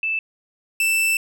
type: tone pair in turn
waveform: sine / 45% pulse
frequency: 2637 / 2657 Hz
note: E7 / E7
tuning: 0 / +13 cents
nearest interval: unison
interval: 13 cents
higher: second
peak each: -20 / -17 dBFS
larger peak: second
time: 0.03-0.19 / 0.8-1.17 s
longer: second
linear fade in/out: 2 ms
effects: none